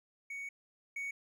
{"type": "tone pair in turn", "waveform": "triangle", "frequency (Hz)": [2232, 2232], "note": ["C#7", "C#7"], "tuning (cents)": [11, 11], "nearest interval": "unison", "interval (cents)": 0, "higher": "neither", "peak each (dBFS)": [-38, -35], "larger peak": "second", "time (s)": [[0.3, 0.49], [0.96, 1.11]], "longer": "first", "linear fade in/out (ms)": 5, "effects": []}